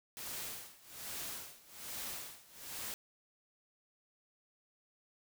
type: noise with tremolo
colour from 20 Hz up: white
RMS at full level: -42 dBFS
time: 0.17-2.94 s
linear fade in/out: 0 ms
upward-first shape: sine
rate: 1.2 Hz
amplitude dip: 90%
effects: none